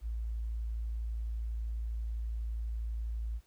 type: tone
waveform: sine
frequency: 56.1 Hz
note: A1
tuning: 34 cents sharp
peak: -33 dBFS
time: 0.01-3.41 s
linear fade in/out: 50 ms
effects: pink hiss -69 dBFS RMS until 3.46 s